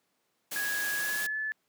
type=noise; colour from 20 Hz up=white; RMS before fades=-36 dBFS; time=0.51-1.27 s; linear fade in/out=10 ms
type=tone with pitch glide; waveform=sine; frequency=1661.2 to 1734.7 Hz; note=G#6 to A6; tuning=0 to -25 cents; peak=-30 dBFS; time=0.56-1.52 s; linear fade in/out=0 ms; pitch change=+75 cents; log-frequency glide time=0.97-1.37 s
effects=pink hiss -75 dBFS RMS until 1.68 s + high-pass 200 Hz 12 dB/octave